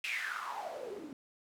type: noise with band-pass filter sweep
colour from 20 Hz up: white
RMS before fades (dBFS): -40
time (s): 0.04-1.13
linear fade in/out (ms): 2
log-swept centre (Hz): 2700 to 260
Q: 8.8
effects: none